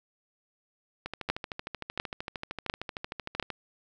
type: two click trains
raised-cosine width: 0.3 ms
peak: -19 / -10 dBFS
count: 33 / 4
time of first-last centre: 1.06-3.503 / 1.3-3.398 s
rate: 13.1 / 1.43 Hz
effects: none